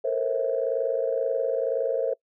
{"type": "tone cluster", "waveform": "sine", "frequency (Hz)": [453.1, 475.1, 534, 650], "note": ["A#4", "A#4", "C5", "E5"], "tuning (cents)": [-49, 33, 35, -24], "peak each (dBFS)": [-30, -29, -25, -31], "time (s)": [0.04, 2.14], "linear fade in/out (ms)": 10, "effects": ["noise-tail reverb RT60 0.1 s tail -24 dB re dry", "tanh soft clip ceiling -12 dBFS"]}